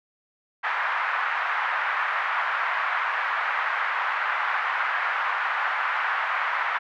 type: band-pass noise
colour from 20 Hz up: white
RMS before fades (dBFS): -26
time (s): 0.63-6.79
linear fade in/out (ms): 20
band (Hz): 890 to 1800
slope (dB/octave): 24
effects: none